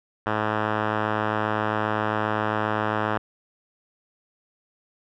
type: tone with low-pass filter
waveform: 5% pulse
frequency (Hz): 107.5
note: A2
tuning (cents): -40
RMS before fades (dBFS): -25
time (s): 0.26-3.18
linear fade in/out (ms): 5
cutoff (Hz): 1800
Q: 1.8
effects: none